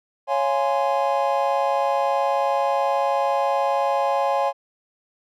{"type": "chord", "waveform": "triangle", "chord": "Db major seventh", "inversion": "none", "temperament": "just", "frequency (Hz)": [554.4, 693, 831.5, 1039.4], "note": ["Db5", "F5", "Ab5", "C6"], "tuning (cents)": [0, -14, 2, -12], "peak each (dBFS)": [-21, -24, -21, -25], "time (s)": [0.27, 4.53], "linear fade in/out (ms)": 50, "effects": []}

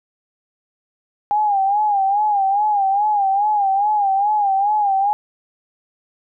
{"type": "tone with vibrato", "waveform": "sine", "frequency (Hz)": 811, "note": "G#5", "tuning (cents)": -41, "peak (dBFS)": -14, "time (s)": [1.31, 5.13], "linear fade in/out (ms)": 0, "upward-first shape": "sine", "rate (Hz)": 2.4, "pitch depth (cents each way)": 88, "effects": []}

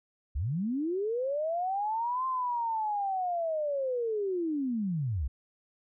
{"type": "linear two-way sweep", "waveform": "sine", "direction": "up then down", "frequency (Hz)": [56.2, 1052, 56.2], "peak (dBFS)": -28, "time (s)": [0.35, 5.28], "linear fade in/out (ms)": 10, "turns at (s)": 2.26, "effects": []}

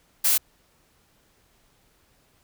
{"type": "noise", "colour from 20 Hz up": "blue", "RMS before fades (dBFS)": -20, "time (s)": [0.24, 0.38], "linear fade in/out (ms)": 10, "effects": ["pink hiss -63 dBFS RMS until 2.43 s"]}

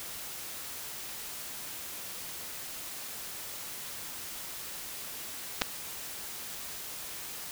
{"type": "clicks", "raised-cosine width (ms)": 0.2, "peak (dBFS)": [-13, -7], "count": 2, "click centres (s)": [5.615, 5.619], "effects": ["white hiss -41 dBFS RMS until 7.51 s"]}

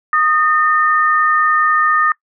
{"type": "tone pair together", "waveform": "sine", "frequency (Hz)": [1237, 1812.5], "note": ["D#6", "A#6"], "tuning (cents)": [-10, -49], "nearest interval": "perfect fifth", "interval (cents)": 661, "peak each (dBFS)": [-12, -16], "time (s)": [0.13, 2.12], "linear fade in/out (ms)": 2, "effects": ["noise-tail reverb RT60 0.1 s tail -24 dB re dry"]}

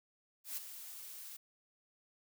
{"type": "noise with ADSR envelope", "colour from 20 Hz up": "blue", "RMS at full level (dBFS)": -39, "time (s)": [0.44, 1.37], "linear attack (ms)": 130, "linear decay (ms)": 18, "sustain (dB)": -10, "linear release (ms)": 10, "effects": []}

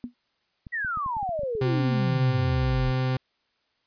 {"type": "tone with exponential decay", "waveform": "sine", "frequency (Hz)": 243, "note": "B3", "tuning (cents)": -28, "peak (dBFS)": -26, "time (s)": [0.04, 0.14], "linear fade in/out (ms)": 0, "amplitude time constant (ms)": 20}
{"type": "clicks", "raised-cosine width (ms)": 5, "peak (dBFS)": -28, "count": 10, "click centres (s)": [0.668, 0.848, 0.973, 1.062, 1.168, 1.229, 1.292, 1.393, 1.434, 1.552]}
{"type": "exponential sweep", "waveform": "sine", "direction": "down", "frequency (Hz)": [1962, 40], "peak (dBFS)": -26, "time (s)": [0.72, 2.92], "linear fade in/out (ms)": 20}
{"type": "tone", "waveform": "40% pulse", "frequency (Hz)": 129.2, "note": "C3", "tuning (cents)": -21, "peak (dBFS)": -22, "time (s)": [1.61, 3.17], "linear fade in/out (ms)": 5}
{"effects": ["white hiss -71 dBFS RMS until 3.86 s", "resampled to 11025 Hz"]}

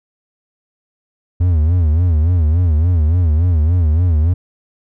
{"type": "tone with vibrato", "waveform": "triangle", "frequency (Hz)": 82.6, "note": "E2", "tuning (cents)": 4, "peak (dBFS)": -8, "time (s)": [1.4, 4.34], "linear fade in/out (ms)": 10, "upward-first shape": "sine", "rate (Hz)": 3.5, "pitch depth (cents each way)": 160, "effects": []}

